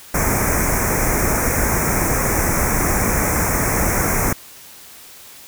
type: band-stop noise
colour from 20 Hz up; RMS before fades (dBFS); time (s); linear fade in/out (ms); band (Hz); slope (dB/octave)
pink; -18; 0.14-4.33; 5; 2400 to 5500; 96
effects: white hiss -41 dBFS RMS until 5.47 s